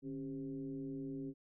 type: tone with frequency modulation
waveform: sine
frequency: 272.6 Hz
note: C#4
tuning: 29 cents flat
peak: -40 dBFS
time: 0.02-1.34 s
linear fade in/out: 50 ms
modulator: 125 Hz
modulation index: 0.82
effects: none

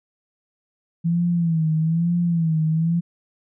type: tone with vibrato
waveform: sine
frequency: 165.3 Hz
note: E3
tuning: 5 cents sharp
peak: -17 dBFS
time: 1.04-3.01 s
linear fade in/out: 20 ms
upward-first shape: sine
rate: 1.1 Hz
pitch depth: 87 cents each way
effects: none

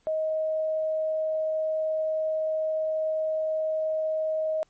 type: tone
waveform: sine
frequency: 629 Hz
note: D#5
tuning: 19 cents sharp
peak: -24 dBFS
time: 0.07-4.63 s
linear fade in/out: 0 ms
effects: pink hiss -67 dBFS RMS until 4.69 s + MP3 32 kbps

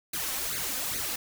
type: noise with flanger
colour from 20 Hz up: white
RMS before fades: -32 dBFS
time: 0.13-1.16 s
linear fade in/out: 5 ms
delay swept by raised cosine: 0.46 to 3.96 ms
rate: 2.4 Hz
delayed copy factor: +0.85
effects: none

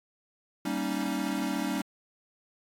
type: chord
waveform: square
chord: Eb dominant seventh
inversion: first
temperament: equal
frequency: 196 / 233.1 / 277.2 / 311.1 Hz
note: G3 / Bb3 / Db4 / Eb4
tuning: 0 / 0 / 0 / 0 cents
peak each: -35 / -37 / -34 / -35 dBFS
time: 0.65-1.82 s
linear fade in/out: 5 ms
effects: AAC 48 kbps

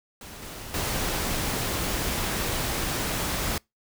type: noise with level steps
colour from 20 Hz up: pink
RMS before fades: -42 / -39 / -28 dBFS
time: 0.21-3.58 s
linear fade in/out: 2 ms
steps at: 0.42 / 0.74 s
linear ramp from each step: 2 ms
effects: noise-tail reverb RT60 0.2 s tail -26 dB re dry

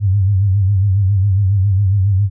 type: tone with vibrato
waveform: sine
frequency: 98 Hz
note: G2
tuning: in tune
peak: -10 dBFS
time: 0-2.3 s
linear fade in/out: 50 ms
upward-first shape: sine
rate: 7.3 Hz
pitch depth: 96 cents each way
effects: none

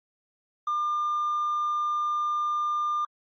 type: tone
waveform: triangle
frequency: 1200 Hz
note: D6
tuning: 37 cents sharp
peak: -21 dBFS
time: 0.67-3.05 s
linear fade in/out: 5 ms
effects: tanh soft clip ceiling -20 dBFS + MP3 32 kbps

